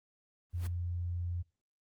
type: noise with exponential growth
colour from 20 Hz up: pink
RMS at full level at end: -41 dBFS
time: 0.5-0.67 s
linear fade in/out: 5 ms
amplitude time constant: 35 ms
type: tone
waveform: sine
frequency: 87.31 Hz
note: F2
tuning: in tune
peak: -33 dBFS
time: 0.53-1.43 s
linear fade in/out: 20 ms
effects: noise-tail reverb RT60 0.3 s tail -25 dB re dry + Opus 24 kbps